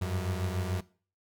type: beating tone pair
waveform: 35% pulse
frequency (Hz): 90.5 / 97.4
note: F#2 / G2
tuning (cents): -38 / -11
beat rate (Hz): 6.9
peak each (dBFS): -29 / -34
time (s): 0.01-0.81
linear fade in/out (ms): 10
effects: noise-tail reverb RT60 0.4 s tail -19 dB re dry